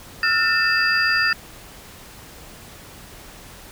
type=tone cluster; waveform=sine; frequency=1331 / 1418 / 1797 / 2627 / 4794 Hz; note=E6 / F6 / A6 / E7 / D8; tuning=+16 / +26 / +36 / -7 / +35 cents; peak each=-27 / -23 / -19 / -25 / -24 dBFS; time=0.23-1.33 s; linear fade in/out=2 ms; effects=pink hiss -42 dBFS RMS until 3.71 s